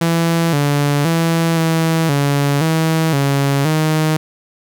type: tone with pitch steps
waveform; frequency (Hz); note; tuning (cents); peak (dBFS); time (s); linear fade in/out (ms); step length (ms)
sawtooth; 166.7 / 144.1 / 165.4 / 162.8 / 142 / 160.9 / 139.5 / 156.2; E3 / D3 / E3 / E3 / C#3 / E3 / C#3 / D#3; +20 / -33 / +6 / -21 / +42 / -42 / +11 / +7; -9; 0.01-4.17; 5; 520
effects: none